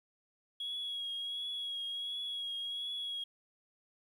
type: tone with vibrato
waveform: sine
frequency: 3322 Hz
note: G#7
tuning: in tune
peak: -35 dBFS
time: 0.6-3.24 s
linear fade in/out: 5 ms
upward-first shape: triangle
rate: 1.4 Hz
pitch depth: 33 cents each way
effects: tanh soft clip ceiling -33 dBFS + 11-bit

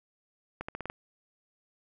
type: accelerating click train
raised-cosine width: 0.5 ms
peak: -21 dBFS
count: 6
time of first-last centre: 0.61-0.899 s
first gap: 75 ms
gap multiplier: 0.87
effects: none

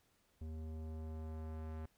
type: tone with low-pass filter sweep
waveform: square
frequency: 79 Hz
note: D#2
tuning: 27 cents sharp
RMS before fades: -45 dBFS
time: 0.41-1.86 s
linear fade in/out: 5 ms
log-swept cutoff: 360 to 1600 Hz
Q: 0.73
effects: pink hiss -75 dBFS RMS until 1.97 s

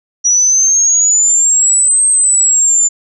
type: exponential two-way sweep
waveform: sine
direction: up then down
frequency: 5800 to 8372 to 7090 Hz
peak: -7 dBFS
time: 0.24-2.89 s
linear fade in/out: 20 ms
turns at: 2.06 s
effects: none

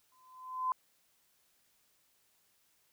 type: tone with exponential growth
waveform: sine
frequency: 1024 Hz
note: C6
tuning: 38 cents flat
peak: -27 dBFS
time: 0.12-0.72 s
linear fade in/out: 1 ms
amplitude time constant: 130 ms
effects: white hiss -72 dBFS RMS until 2.92 s

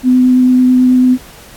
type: tone with vibrato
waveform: sine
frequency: 253.2 Hz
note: B3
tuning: 43 cents sharp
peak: -5 dBFS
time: 0.03-1.18 s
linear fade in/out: 50 ms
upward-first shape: triangle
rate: 9.1 Hz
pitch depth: 11 cents each way
effects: pink hiss -37 dBFS RMS until 1.56 s + AAC 64 kbps

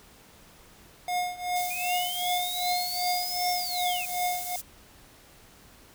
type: tone with tremolo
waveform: square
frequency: 718 Hz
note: F5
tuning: 48 cents sharp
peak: -25 dBFS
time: 1.08-4.56 s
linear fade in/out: 2 ms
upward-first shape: triangle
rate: 2.6 Hz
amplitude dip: 90%
type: high-pass noise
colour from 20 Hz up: white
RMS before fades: -36 dBFS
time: 1.55-4.62 s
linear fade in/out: 20 ms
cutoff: 5500 Hz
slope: 12 dB/octave
type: linear two-way sweep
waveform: triangle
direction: up then down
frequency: 2411 to 5450 to 2411 Hz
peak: -31 dBFS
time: 1.7-4.06 s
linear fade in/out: 10 ms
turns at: 3.51 s
effects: pink hiss -54 dBFS RMS until 5.94 s

